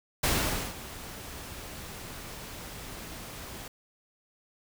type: noise with ADSR envelope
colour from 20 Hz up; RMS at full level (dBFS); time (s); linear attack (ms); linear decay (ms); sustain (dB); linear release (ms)
pink; -25; 0.23-3.68; 7; 500; -17; 4
effects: none